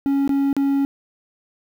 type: tone with dropouts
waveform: triangle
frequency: 277.2 Hz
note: C#4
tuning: in tune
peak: -14 dBFS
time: 0.06-0.85 s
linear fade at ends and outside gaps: 0 ms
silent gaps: 0.277-0.293 / 0.529-0.566 s
effects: 8-bit